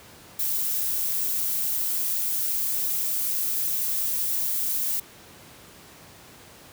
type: noise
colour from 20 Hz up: violet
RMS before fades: -26 dBFS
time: 0.39-5 s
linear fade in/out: 5 ms
effects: pink hiss -48 dBFS RMS until 6.72 s + high-pass 80 Hz 12 dB/octave